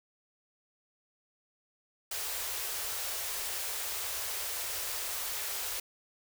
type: band-stop noise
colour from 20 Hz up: white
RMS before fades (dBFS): -36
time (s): 2.11-5.8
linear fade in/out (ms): 5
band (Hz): 100 to 370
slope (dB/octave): 48
effects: none